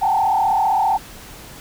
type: tone with frequency modulation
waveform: sine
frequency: 828 Hz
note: G#5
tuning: 5 cents flat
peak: -14 dBFS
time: 0.01-0.98 s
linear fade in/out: 20 ms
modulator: 35.4 Hz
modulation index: 2.2
effects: pink hiss -39 dBFS RMS until 1.6 s